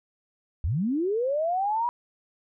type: linear sweep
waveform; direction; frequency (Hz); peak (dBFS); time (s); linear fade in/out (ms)
sine; up; 62 to 978; -23; 0.64-1.89; 0
effects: none